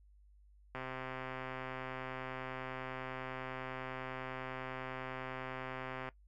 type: click train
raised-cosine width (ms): 0.5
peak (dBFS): -27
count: 695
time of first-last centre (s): 0.75-6.088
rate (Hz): 130
effects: noise-tail reverb RT60 0.1 s tail -19 dB re dry + added 50 Hz sine -60 dBFS peak until 6.27 s